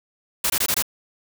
white noise bursts, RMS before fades -21 dBFS, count 5, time 0.44-0.824 s, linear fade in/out 5 ms, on 60 ms, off 21 ms, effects none

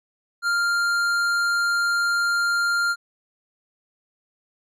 sine tone with tanh clipping, 1396.9 Hz, F6, in tune, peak -21 dBFS, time 0.42-2.96 s, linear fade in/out 50 ms, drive 13 dB, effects none

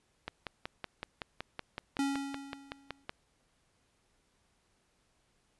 click train, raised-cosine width 0.3 ms, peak -21 dBFS, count 16, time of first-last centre 0.28-3.094 s, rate 5.33 Hz
square tone with exponential decay, 277.2 Hz, C#4, in tune, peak -28 dBFS, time 1.99-3.05 s, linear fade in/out 2 ms, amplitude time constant 230 ms
effects pink hiss -73 dBFS RMS until 5.59 s + resampled to 24000 Hz

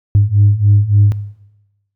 sine beating tone pair, 100.5 / 104 Hz, G2 / G#2, +44 / +3 cents, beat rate 3.5 Hz, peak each -10 dBFS, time 0.15-1.12 s, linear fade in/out 0 ms, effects noise-tail reverb RT60 1.0 s tail -17 dB re dry + tanh soft clip ceiling -2 dBFS

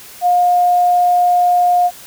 sine tone, 712 Hz, F5, 33 cents sharp, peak -9 dBFS, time 0.21-1.91 s, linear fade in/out 50 ms, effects white hiss -37 dBFS RMS until 2.06 s

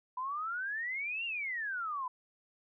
sine exponential two-way sweep, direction up then down, 987.8 to 2822 to 987.8 Hz, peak -34 dBFS, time 0.17-2.08 s, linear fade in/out 5 ms, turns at 1.25 s, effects none

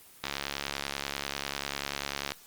click train, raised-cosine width 0.2 ms, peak -14 dBFS, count 147, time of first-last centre 0.24-2.32 s, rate 70.2 Hz, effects white hiss -54 dBFS RMS until 2.46 s + Opus 24 kbps

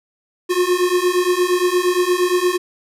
square beating tone pair, 355 / 363.6 Hz, F4 / F#4, +28 / -30 cents, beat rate 8.6 Hz, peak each -19 / -18 dBFS, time 0.49-2.58 s, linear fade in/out 20 ms, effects resampled to 32000 Hz + 9-bit

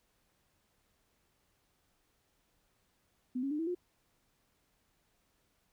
sine tone with pitch steps, 252 / 274.8 / 299.7 / 326.8 / 356.4 Hz, B3 / C#4 / D4 / E4 / F4, +35 / -15 / +35 / -15 / +35 cents, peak -32 dBFS, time 3.35-3.75 s, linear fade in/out 10 ms, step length 80 ms, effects pink hiss -75 dBFS RMS until 5.72 s

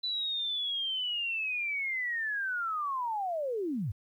sine linear sweep, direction down, 3999 to 82.8 Hz, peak -30 dBFS, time 0.03-3.92 s, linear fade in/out 10 ms, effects 11-bit

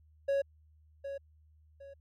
triangle tone with echo, 554.4 Hz, C#5, in tune, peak -25 dBFS, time 0.28-0.42 s, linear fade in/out 10 ms, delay 760 ms, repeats 2, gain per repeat -10 dB, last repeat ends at 1.94 s, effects added 77 Hz sine -60 dBFS peak until 2 s

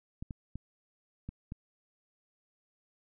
clicks, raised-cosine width 5 ms, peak -27 dBFS, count 5, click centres 0.225 / 0.308 / 0.556 / 1.29 / 1.521 s, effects none

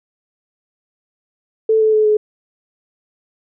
sine tone with pitch steps, 440.8 / 435.5 / 430.2 / 425 Hz, A4 / A4 / A4 / G#4, +3 / -18 / -39 / +40 cents, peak -10 dBFS, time 1.69-2.17 s, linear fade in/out 5 ms, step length 120 ms, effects none

